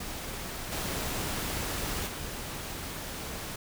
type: noise with level steps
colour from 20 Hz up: pink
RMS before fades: -38 / -33 / -38 dBFS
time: 0-3.56 s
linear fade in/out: 5 ms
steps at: 0.71 / 2.06 s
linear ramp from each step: 20 ms
effects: none